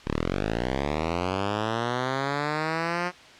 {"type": "linear sweep", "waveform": "5% pulse", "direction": "up", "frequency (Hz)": [32.7, 180], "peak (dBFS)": -14, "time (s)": [0.04, 3.12], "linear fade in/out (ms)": 50, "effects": ["white hiss -48 dBFS RMS until 3.39 s", "low-pass 4000 Hz 12 dB/octave"]}